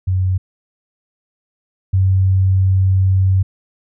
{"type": "tone pair in turn", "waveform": "sine", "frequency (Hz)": [93.1, 94.84], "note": ["F#2", "F#2"], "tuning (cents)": [11, 43], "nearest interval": "unison", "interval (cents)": 32, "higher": "second", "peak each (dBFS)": [-13, -10], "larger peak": "second", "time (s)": [[0.07, 0.38], [1.93, 3.43]], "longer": "second", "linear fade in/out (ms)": 10, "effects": []}